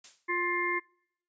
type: noise with exponential decay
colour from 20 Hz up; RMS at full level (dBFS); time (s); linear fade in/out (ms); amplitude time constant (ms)
blue; -41; 0.04-0.31; 5; 58
type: harmonic tone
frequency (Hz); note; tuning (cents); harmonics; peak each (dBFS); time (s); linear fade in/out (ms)
351.8; F4; +13; 1 / 3 / 5 / 6; -34 / -33 / -35 / -31; 0.28-0.8; 20
effects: noise-tail reverb RT60 0.7 s tail -25 dB re dry + resampled to 16000 Hz